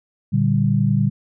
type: chord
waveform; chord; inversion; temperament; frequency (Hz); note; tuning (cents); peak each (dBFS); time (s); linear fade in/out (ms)
sine; G minor; first; equal; 116.54 / 146.83 / 196; Bb2 / D3 / G3; 0 / 0 / 0; -19; 0.32-1.1; 20
effects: none